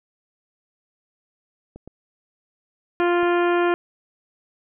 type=clicks; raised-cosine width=2 ms; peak=-26 dBFS; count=3; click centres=1.76 / 1.876 / 3.231 s
type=harmonic tone; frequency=349.2 Hz; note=F4; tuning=in tune; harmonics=1 / 2 / 3 / 4 / 5 / 6 / 7 / 8 / 9; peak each=-18 / -25 / -27 / -28 / -31 / -41 / -34 / -41 / -42 dBFS; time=3-3.74 s; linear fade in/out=0 ms
effects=none